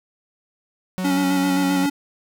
45% pulse tone with pitch glide, 185 to 183.72 Hz, F#3 to F#3, 0 to -12 cents, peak -23 dBFS, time 0.98-1.86 s, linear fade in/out 0 ms, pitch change -12 cents, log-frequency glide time 1.19-1.74 s
square tone with vibrato, 279.9 Hz, C#4, 17 cents sharp, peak -19 dBFS, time 1.04-1.9 s, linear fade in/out 10 ms, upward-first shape square, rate 7.6 Hz, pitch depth 24 cents each way
effects none

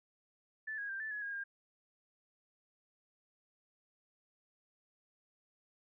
sine tone with pitch steps, 1750 / 1646 / 1580 / 1755 / 1689 / 1631 / 1608 Hz, A6 / G#6 / G6 / A6 / G#6 / G#6 / G6, -10 / -16 / +13 / -5 / +29 / -32 / +44 cents, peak -38 dBFS, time 0.67-1.44 s, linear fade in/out 10 ms, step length 110 ms, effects none

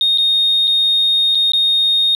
sine tone with dropouts, 3702 Hz, A#7, 13 cents flat, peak -10 dBFS, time 0.01-2.15 s, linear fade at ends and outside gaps 1 ms, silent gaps 0.176-0.183 / 0.673-0.677 / 1.349-1.353 / 1.52-1.534 s, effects tanh soft clip ceiling -7 dBFS

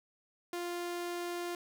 sawtooth tone, 349.2 Hz, F4, in tune, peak -32 dBFS, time 0.53-1.55 s, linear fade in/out 2 ms, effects none

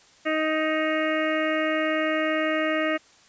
harmonic tone, 312.6 Hz, D#4, 8 cents sharp, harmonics 1 / 2 / 4 / 5 / 6 / 7 / 8 / 9, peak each -27 / -26 / -31 / -36 / -30 / -33 / -40 / -37 dBFS, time 0.25-2.98 s, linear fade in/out 20 ms, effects white hiss -55 dBFS RMS until 3.28 s + resampled to 16000 Hz

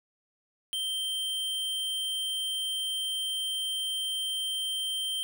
square tone, 3136 Hz, G7, in tune, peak -30 dBFS, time 0.73-5.23 s, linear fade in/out 0 ms, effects none

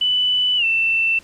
sine tone with pitch glide, 2986 to 2676 Hz, F#7 to E7, +15 to +25 cents, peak -15 dBFS, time 0.01-1.19 s, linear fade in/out 5 ms, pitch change -190 cents, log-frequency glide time 0.57-0.65 s, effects pink hiss -48 dBFS RMS until 1.23 s + low-pass 10000 Hz 12 dB/octave

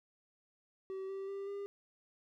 triangle tone with pitch steps, 382.8 / 388.8 / 394.9 / 401.1 Hz, G4 / G4 / G4 / G4, -41 / -14 / +13 / +40 cents, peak -37 dBFS, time 0.9-1.66 s, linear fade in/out 0 ms, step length 190 ms, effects none

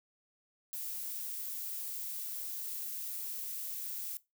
violet noise, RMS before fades -40 dBFS, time 0.73-4.17 s, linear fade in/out 0 ms, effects noise-tail reverb RT60 0.2 s tail -18 dB re dry

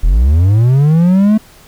triangle linear sweep, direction up, 35.88 to 220 Hz, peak -4 dBFS, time 0.03-1.38 s, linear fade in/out 10 ms, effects pink hiss -42 dBFS RMS until 1.67 s

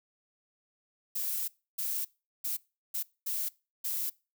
violet noise bursts at uneven times, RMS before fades -33 dBFS, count 6, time 1.15-1.48 / 1.78-2.05 / 2.44-2.57 / 2.94-3.03 / 3.26-3.49 / 3.84-4.1 s, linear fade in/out 10 ms, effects noise-tail reverb RT60 0.3 s tail -23 dB re dry

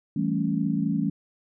sine chord, A dominant seventh, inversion second, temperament equal, 164.81 / 196 / 220 / 277.2 Hz, E3 / G3 / A3 / C#4, 0 / 0 / 0 / 0 cents, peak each -28 dBFS, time 0.16-1.1 s, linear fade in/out 5 ms, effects none

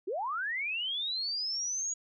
sine linear sweep, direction up, 329.6 to 6780 Hz, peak -31 dBFS, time 0.07-1.94 s, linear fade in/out 10 ms, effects none

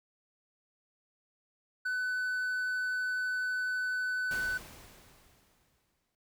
triangle tone, 1502 Hz, F#6, 26 cents sharp, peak -28 dBFS, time 1.85-4.58 s, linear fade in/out 10 ms
pink noise with exponential decay, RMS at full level -42 dBFS, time 4.31-6.15 s, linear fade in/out 1 ms, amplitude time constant 400 ms
effects noise-tail reverb RT60 0.1 s tail -20 dB re dry

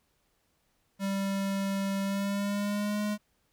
square tone with pitch glide, 196 to 208.9 Hz, G3 to G#3, 0 to +10 cents, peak -29 dBFS, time 0.99-3.18 s, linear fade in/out 50 ms, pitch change +110 cents, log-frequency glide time 2.02-3.01 s, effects pink hiss -73 dBFS RMS until 3.52 s

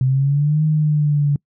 sine linear two-way sweep, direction up then down, 128.2 to 155.56 to 143 Hz, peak -13 dBFS, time 0.01-1.36 s, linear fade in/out 2 ms, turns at 0.64 s, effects noise-tail reverb RT60 0.1 s tail -26 dB re dry

